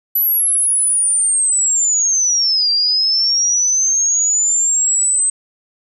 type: linear two-way sweep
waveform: sine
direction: down then up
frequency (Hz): 11960 to 4699 to 8250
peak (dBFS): -12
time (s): 0.15-5.3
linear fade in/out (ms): 5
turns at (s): 2.71
effects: none